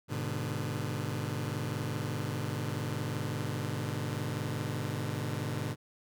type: chord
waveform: sawtooth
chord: G# diminished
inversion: none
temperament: just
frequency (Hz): 103.83 / 124.59 / 149.51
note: G#2 / B2 / D3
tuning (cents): 0 / +16 / +31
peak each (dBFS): -33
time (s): 0.08-5.76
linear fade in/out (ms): 50
effects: none